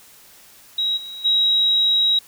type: tone with level steps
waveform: sine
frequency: 3836 Hz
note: A#7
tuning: 49 cents sharp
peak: -18 / -31 / -14 dBFS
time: 0.78-2.19 s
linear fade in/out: 5 ms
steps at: 0.96 / 1.24 s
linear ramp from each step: 20 ms
effects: white hiss -48 dBFS RMS until 2.27 s